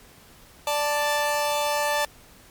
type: tone pair together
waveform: sawtooth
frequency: 587.3 / 881.5 Hz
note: D5 / A5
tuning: 0 / +3 cents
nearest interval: perfect fifth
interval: 703 cents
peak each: -21 dBFS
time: 0.67-2.05 s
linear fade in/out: 2 ms
effects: pink hiss -51 dBFS RMS until 2.5 s + MP3 96 kbps